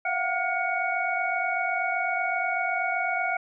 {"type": "tone cluster", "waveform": "sine", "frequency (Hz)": [674, 699, 747, 1430, 2231], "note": ["E5", "F5", "F#5", "F6", "C#7"], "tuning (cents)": [38, 1, 16, 41, 11], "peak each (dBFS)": [-38, -31, -30, -30, -29], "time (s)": [0.05, 3.37], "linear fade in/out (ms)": 5, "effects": []}